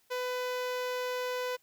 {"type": "tone with notch filter", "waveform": "sawtooth", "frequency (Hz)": 500, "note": "B4", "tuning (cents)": 21, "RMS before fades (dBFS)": -34, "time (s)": [0.1, 1.57], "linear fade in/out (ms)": 20, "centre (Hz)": 8900, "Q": 1.2, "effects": ["white hiss -69 dBFS RMS until 1.62 s"]}